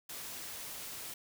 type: noise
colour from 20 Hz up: white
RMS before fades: -44 dBFS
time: 0.09-1.14 s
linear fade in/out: 5 ms
effects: none